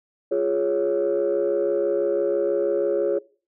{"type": "chord", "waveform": "sine", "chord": "Db major", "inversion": "first", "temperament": "equal", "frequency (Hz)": [349.2, 415.3, 554.4], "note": ["F4", "Ab4", "Db5"], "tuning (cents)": [0, 0, 0], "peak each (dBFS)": [-24, -22, -22], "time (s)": [0.31, 3.19], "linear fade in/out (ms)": 10, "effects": ["noise-tail reverb RT60 0.4 s tail -21 dB re dry", "tanh soft clip ceiling -14 dBFS"]}